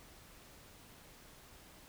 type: silence
effects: pink hiss -58 dBFS RMS until 1.88 s